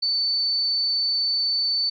sine tone, 4516 Hz, C#8, 31 cents sharp, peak -20 dBFS, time 0.02-1.9 s, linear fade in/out 10 ms, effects none

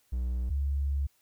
triangle / sine tone pair in turn, 61.74 / 69.98 Hz, B1 / C#2, 0 / +17 cents, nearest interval major second, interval 217 cents, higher second, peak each -26 / -26 dBFS, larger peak neither, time 0.12-0.5 / 0.5-1.07 s, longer second, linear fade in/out 10 ms, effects white hiss -69 dBFS RMS until 1.21 s

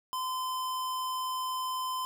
square tone, 1026 Hz, C6, 34 cents flat, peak -32 dBFS, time 0.13-2.05 s, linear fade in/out 0 ms, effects none

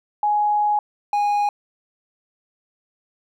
sine / triangle tone pair in turn, 835 / 823.5 Hz, G#5 / G#5, +9 / -15 cents, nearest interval unison, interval 24 cents, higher first, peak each -16 / -15 dBFS, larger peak second, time 0.23-0.79 / 1.13-1.49 s, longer first, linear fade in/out 2 ms, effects none

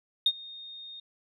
sine tone with ADSR envelope, 3690 Hz, A#7, 18 cents flat, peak -17 dBFS, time 0.26-1 s, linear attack 4 ms, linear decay 53 ms, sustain -24 dB, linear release 5 ms, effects tanh soft clip ceiling -15 dBFS

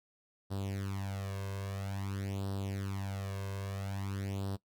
sawtooth tone with flanger, 98 Hz, G2, in tune, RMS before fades -38 dBFS, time 0.5-4.57 s, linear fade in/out 20 ms, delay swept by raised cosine 0.22 to 1.92 ms, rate 0.5 Hz, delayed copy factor +0.8, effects noise-tail reverb RT60 0.1 s tail -19 dB re dry

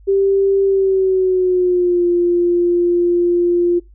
sine tone with pitch glide, 392 to 349.2 Hz, G4 to F4, 0 to 0 cents, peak -11 dBFS, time 0.07-3.8 s, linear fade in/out 20 ms, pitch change -200 cents, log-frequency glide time 0.64-2.06 s, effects noise-tail reverb RT60 0.2 s tail -22 dB re dry + added 50 Hz sine -41 dBFS peak until 3.94 s

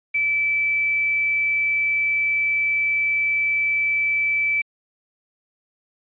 sine tone with quantisation, 2315 Hz, D7, 25 cents flat, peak -18 dBFS, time 0.14-4.62 s, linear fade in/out 10 ms, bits 6, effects resampled to 8000 Hz

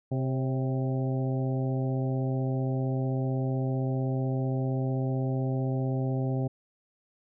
harmonic tone with a mistuned harmonic, 130.81 Hz, C3, in tune, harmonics 1 / 2 / 3 / 4 / 5 / 6, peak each -27 / -33 / -37 / -39 / -41 / -43 dBFS, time 0.11-6.48 s, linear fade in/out 10 ms, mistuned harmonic 4, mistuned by +46 cents, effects none

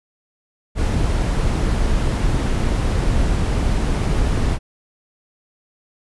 brown noise, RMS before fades -18 dBFS, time 0.75-4.59 s, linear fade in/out 50 ms, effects resampled to 24000 Hz

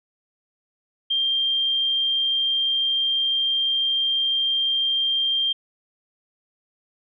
sine tone, 3183 Hz, G7, 26 cents sharp, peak -19 dBFS, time 1.1-5.53 s, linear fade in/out 10 ms, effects none

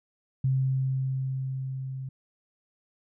sine tone with level ramp, 132.3 Hz, C3, 20 cents sharp, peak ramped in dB -21 to -33 dBFS, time 0.44-2.09 s, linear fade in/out 5 ms, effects none

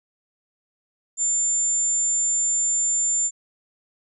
sine tone, 7200 Hz, A8, 39 cents sharp, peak -19 dBFS, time 1.17-3.31 s, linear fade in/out 50 ms, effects none

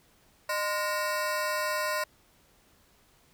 25% pulse ring-modulated tone, 823 Hz, G#5, 16 cents flat, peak -21 dBFS, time 0.49-2.04 s, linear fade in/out 5 ms, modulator 212 Hz, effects pink hiss -63 dBFS RMS until 3.33 s

